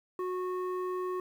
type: tone with low-pass filter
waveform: square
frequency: 366.1 Hz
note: F#4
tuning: 18 cents flat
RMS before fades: -34 dBFS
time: 0.19-1.2 s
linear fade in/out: 2 ms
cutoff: 1100 Hz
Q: 1.7
effects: 10-bit